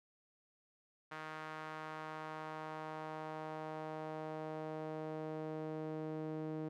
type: tone with band-pass filter sweep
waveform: sawtooth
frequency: 156.2 Hz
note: D#3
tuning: 7 cents sharp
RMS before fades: -44 dBFS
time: 1.11-6.69 s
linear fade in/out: 10 ms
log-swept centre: 1400 to 370 Hz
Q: 1.4
effects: none